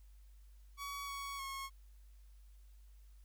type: tone with pitch steps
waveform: sawtooth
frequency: 1129 / 1118 / 1089 Hz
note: C#6 / C#6 / C#6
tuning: +31 / +14 / -31 cents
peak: -38 dBFS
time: 0.77-1.7 s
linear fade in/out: 50 ms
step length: 310 ms
effects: added 50 Hz sine -56 dBFS peak until 3.24 s + white hiss -75 dBFS RMS until 3.24 s